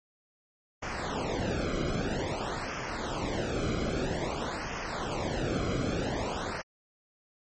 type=noise with flanger; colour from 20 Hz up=brown; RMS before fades=-32 dBFS; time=0.82-6.62 s; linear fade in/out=10 ms; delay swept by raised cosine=0.25 to 1.12 ms; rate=0.51 Hz; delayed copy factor=-0.9; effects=low-pass 9000 Hz 12 dB/octave + MP3 32 kbps